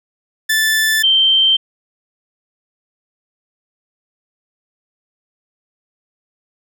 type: tone pair in turn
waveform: sawtooth / sine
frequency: 1756 / 3129 Hz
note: A6 / G7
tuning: -4 / -4 cents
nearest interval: minor seventh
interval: 1000 cents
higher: second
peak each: -9 dBFS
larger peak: neither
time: 0.49-1.03 / 1.03-1.57 s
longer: neither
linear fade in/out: 10 ms
effects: none